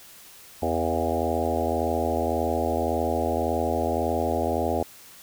harmonic tone with a mistuned harmonic, 81.8 Hz, E2, 13 cents flat, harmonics 1 / 3 / 4 / 5 / 6 / 7 / 8 / 9 / 10, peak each -31 / -31 / -32 / -31 / -31 / -31 / -31 / -31 / -33 dBFS, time 0.62-4.83 s, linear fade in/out 5 ms, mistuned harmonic 8, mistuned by +22 cents, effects white hiss -48 dBFS RMS until 5.22 s

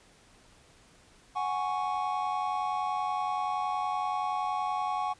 triangle chord, F# suspended second, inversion none, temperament equal, 740 / 830.6 / 1108.7 Hz, F#5 / G#5 / C#6, 0 / 0 / 0 cents, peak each -31 dBFS, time 1.35-5.14 s, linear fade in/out 20 ms, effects pink hiss -59 dBFS RMS until 5.19 s + resampled to 22050 Hz

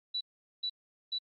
sine tone bursts, 3947 Hz, B7, 2 cents flat, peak -31 dBFS, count 3, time 0.14-1.187 s, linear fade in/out 10 ms, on 69 ms, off 420 ms, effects AAC 64 kbps

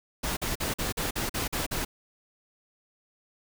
pink noise bursts, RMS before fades -30 dBFS, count 9, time 0.23-1.85 s, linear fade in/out 10 ms, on 140 ms, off 45 ms, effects none

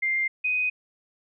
sine tone pair in turn, 2102 / 2500 Hz, C7 / D#7, +7 / +8 cents, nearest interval minor third, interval 301 cents, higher second, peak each -22 dBFS, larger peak neither, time 0.02-0.28 / 0.44-0.7 s, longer neither, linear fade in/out 10 ms, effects none

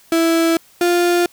35% pulse tone pair in turn, 330.1 / 349.7 Hz, E4 / F4, +2 / +2 cents, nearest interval minor second, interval 100 cents, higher second, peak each -11 dBFS, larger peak neither, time 0.12-0.57 / 0.81-1.26 s, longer neither, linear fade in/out 2 ms, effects white hiss -50 dBFS RMS until 1.32 s

